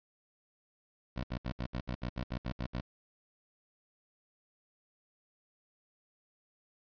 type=tone bursts; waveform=15% pulse; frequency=61.74 Hz; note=B1; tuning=in tune; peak=-28 dBFS; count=12; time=1.16-2.81 s; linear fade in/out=10 ms; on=77 ms; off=66 ms; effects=resampled to 11025 Hz + 10-bit